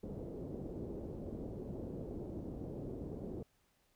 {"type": "low-pass noise", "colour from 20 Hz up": "white", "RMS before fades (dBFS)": -44, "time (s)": [0.03, 3.43], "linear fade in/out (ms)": 5, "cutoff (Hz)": 450, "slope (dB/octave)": 24, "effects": ["pink hiss -75 dBFS RMS until 3.95 s"]}